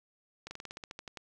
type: slowing click train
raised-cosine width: 0.2 ms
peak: -25 dBFS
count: 12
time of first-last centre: 0.47-1.172 s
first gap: 40 ms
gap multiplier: 1.09
effects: none